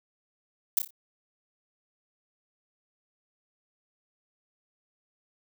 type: noise with echo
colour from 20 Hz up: violet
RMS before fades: -22 dBFS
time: 0.77-0.79 s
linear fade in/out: 2 ms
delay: 29 ms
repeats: 4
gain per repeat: -8 dB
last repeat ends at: 0.906 s
effects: none